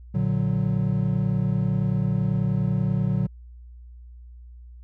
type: chord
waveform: triangle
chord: Bb augmented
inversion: none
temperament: equal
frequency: 116.54 / 146.83 / 185 Hz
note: Bb2 / D3 / F#3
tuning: 0 / 0 / 0 cents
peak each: -23 dBFS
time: 0.14-3.27 s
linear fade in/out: 10 ms
effects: added 60 Hz sine -41 dBFS peak until 4.83 s

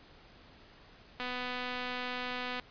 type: click train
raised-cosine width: 0.3 ms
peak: -22 dBFS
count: 349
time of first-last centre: 1.2-2.598 s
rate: 249 Hz
effects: pink hiss -57 dBFS RMS until 2.7 s + resampled to 11025 Hz

